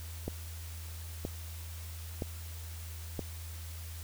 click train, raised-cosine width 2 ms, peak -21 dBFS, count 4, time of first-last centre 0.28-3.193 s, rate 1.03 Hz, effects added 82 Hz sine -41 dBFS peak until 4.03 s + white hiss -50 dBFS RMS until 4.03 s

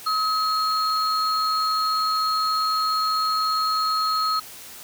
sine tone pair together, 1276 / 4275 Hz, D#6 / C8, +43 / +36 cents, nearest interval octave + major sixth, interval 2093 cents, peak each -20 / -25 dBFS, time 0.06-4.4 s, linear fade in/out 10 ms, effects tanh soft clip ceiling -14 dBFS + white hiss -41 dBFS RMS until 4.83 s

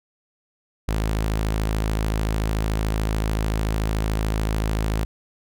sawtooth tone, 53.6 Hz, A1, 45 cents flat, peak -17 dBFS, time 0.88-5.05 s, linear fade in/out 5 ms, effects none

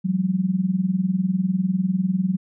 sine tone with tremolo, 186.4 Hz, F#3, 13 cents sharp, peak -15 dBFS, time 0.04-2.37 s, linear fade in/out 20 ms, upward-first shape sine, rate 20 Hz, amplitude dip 80%, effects none

